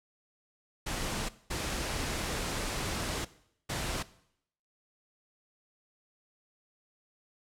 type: noise bursts at uneven times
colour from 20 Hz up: pink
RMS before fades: -34 dBFS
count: 3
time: 0.86-1.29 / 1.5-3.25 / 3.69-4.03 s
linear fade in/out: 10 ms
effects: noise-tail reverb RT60 0.7 s tail -18 dB re dry + low-pass 10000 Hz 12 dB/octave